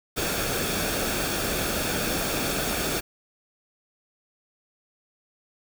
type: noise with comb filter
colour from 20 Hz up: pink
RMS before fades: -27 dBFS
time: 0.16-3.01 s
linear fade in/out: 20 ms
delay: 1 ms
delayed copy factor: -0.5
effects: none